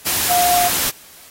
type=tone in noise; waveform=sine; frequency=712 Hz; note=F5; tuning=33 cents sharp; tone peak=-14 dBFS; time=0.29-0.69 s; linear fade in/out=20 ms; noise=white; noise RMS=-19 dBFS; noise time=0.05-0.91 s; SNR=+2 dB; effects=white hiss -43 dBFS RMS until 1.3 s + AAC 48 kbps